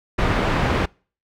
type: low-pass noise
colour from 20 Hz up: pink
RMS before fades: -20 dBFS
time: 0.18-0.86 s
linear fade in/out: 10 ms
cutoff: 2200 Hz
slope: 12 dB/octave
effects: noise-tail reverb RT60 0.4 s tail -26 dB re dry